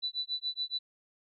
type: tone with tremolo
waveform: sine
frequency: 3975 Hz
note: B7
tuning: 10 cents sharp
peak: -29 dBFS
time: 0.02-0.79 s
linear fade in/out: 20 ms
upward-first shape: sine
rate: 7.1 Hz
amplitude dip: 100%
effects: none